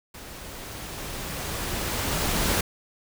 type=noise with level ramp; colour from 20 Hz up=pink; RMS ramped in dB=-42 to -23 dBFS; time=0.14-2.61 s; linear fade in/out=5 ms; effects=none